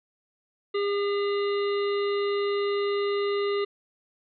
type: harmonic tone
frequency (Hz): 404.5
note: G#4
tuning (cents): -46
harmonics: 1 / 3 / 5 / 7 / 9 / 10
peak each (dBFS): -24 / -34 / -38 / -41 / -43 / -44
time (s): 0.74-3.65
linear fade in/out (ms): 10
effects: none